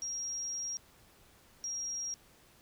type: tone bursts at uneven times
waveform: sine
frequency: 5630 Hz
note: F8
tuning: 13 cents sharp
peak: -35 dBFS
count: 2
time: 0.02-0.77 / 1.64-2.14 s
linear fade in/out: 0 ms
effects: pink hiss -62 dBFS RMS until 2.61 s